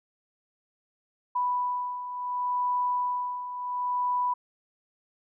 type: beating tone pair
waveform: sine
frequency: 987.8 / 988.5 Hz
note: B5 / B5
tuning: 0 / +1 cents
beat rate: 0.7 Hz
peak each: -33 / -27 dBFS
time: 1.35-4.34 s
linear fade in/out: 10 ms
effects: none